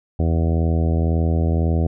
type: harmonic tone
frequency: 81.9 Hz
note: E2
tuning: 11 cents flat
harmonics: 1 / 2 / 3 / 4 / 5 / 6 / 7 / 8 / 9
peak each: -17 / -23 / -27 / -29 / -31 / -33 / -34 / -35 / -36 dBFS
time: 0.19-1.87 s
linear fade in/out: 5 ms
effects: none